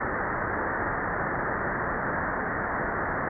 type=low-pass noise; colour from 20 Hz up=white; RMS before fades=-29 dBFS; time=0-3.29 s; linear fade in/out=10 ms; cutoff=1900 Hz; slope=96 dB/octave; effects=none